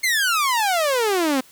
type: exponential sweep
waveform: sawtooth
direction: down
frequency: 2151 to 252.2 Hz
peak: -14 dBFS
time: 0.03-1.41 s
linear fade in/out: 10 ms
effects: white hiss -50 dBFS RMS until 1.51 s